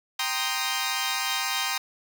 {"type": "chord", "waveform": "10% pulse", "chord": "C minor seventh", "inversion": "second", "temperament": "equal", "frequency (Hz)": [784, 932.3, 1046.5, 1244.5], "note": ["G5", "Bb5", "C6", "Eb6"], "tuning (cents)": [0, 0, 0, 0], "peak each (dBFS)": -23, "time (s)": [0.19, 1.78], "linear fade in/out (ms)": 5, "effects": []}